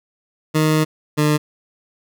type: tone pair in turn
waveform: 20% pulse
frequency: 155.56 / 150.43 Hz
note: D#3 / D3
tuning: 0 / +42 cents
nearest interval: minor second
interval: 58 cents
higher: first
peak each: -9 dBFS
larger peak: neither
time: 0.54-0.85 / 1.17-1.38 s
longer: first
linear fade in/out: 20 ms
effects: none